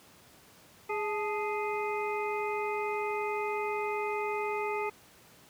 harmonic tone with a mistuned harmonic, 415.3 Hz, G#4, in tune, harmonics 1 / 2 / 3 / 5 / 6, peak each -33 / -35 / -39 / -40 / -41 dBFS, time 0.89-4.9 s, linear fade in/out 10 ms, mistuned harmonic 2, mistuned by +75 cents, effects pink hiss -57 dBFS RMS until 5.49 s + high-pass 100 Hz 12 dB/octave

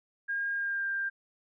sine tone with pitch glide, 1619 to 1590.3 Hz, G#6 to G6, -45 to +24 cents, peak -29 dBFS, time 0.28-1.1 s, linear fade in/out 20 ms, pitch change -31 cents, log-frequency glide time 0.54-0.87 s, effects none

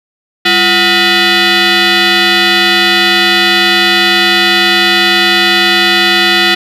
sine tone with frequency modulation, 740 Hz, F#5, in tune, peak -3 dBFS, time 0.45-6.55 s, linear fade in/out 10 ms, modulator 542 Hz, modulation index 6.5, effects tanh soft clip ceiling -5 dBFS + 7-bit

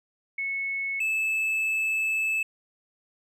sine / triangle tone pair in turn, 2200 / 2616 Hz, C#7 / E7, -14 / -14 cents, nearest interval minor third, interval 300 cents, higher second, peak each -27 / -22 dBFS, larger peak second, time 0.38-1 / 1-2.43 s, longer second, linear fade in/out 5 ms, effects none

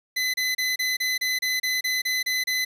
25% pulse tone bursts, 2019 Hz, B6, 38 cents sharp, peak -19 dBFS, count 12, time 0.16-2.65 s, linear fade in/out 10 ms, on 180 ms, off 30 ms, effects resampled to 32000 Hz + 8-bit

